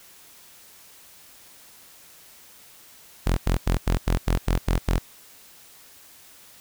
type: tone bursts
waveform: sawtooth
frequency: 43.46 Hz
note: F1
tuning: 8 cents flat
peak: -15 dBFS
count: 9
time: 3.26-4.986 s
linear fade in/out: 10 ms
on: 110 ms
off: 92 ms
effects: white hiss -50 dBFS RMS until 6.6 s